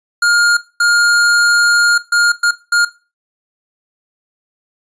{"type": "tone bursts at uneven times", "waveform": "square", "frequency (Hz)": 1416, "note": "F6", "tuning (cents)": 23, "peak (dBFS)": -10, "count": 5, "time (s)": [[0.22, 0.57], [0.8, 1.98], [2.12, 2.32], [2.43, 2.51], [2.72, 2.85]], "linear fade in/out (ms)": 5, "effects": ["noise-tail reverb RT60 0.3 s tail -17 dB re dry", "resampled to 22050 Hz"]}